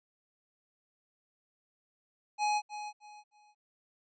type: tone with echo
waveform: square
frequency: 838 Hz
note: G#5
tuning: 15 cents sharp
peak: -28 dBFS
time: 2.38-2.62 s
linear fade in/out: 50 ms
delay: 310 ms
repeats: 3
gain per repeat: -11 dB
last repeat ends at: 3.55 s
effects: resampled to 16000 Hz